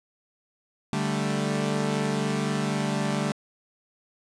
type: chord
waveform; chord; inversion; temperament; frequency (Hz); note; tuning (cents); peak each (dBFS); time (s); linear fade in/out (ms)
sawtooth; D suspended fourth; none; equal; 146.83 / 196 / 220; D3 / G3 / A3; 0 / 0 / 0; -25; 0.93-3.32; 0
effects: resampled to 22050 Hz + 9-bit